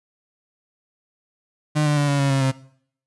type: tone with pitch steps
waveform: 35% pulse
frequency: 151.2 / 148 / 144.87 / 141.81 / 138.81 / 135.88 / 133 Hz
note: D#3 / D3 / D3 / C#3 / C#3 / C#3 / C3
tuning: -49 / +14 / -23 / +40 / +3 / -34 / +29 cents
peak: -15 dBFS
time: 1.75-2.52 s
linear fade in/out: 20 ms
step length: 110 ms
effects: noise-tail reverb RT60 0.6 s tail -19 dB re dry + resampled to 24000 Hz